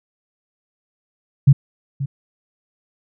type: tone with echo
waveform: sine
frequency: 138.1 Hz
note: C#3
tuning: 6 cents flat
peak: -5 dBFS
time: 1.47-1.53 s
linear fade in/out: 10 ms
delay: 530 ms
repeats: 1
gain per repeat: -15 dB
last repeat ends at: 2.06 s
effects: none